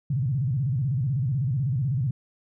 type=tone with vibrato; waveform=sine; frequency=130.9 Hz; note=C3; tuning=1 cent sharp; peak=-22 dBFS; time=0.1-2.11 s; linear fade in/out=5 ms; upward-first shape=square; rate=16 Hz; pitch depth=190 cents each way; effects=none